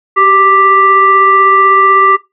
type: tone with frequency modulation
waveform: sine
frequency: 1177 Hz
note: D6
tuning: 3 cents sharp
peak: -4 dBFS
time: 0.16-2.17 s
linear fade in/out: 20 ms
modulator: 790 Hz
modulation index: 0.66
effects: noise-tail reverb RT60 0.2 s tail -19 dB re dry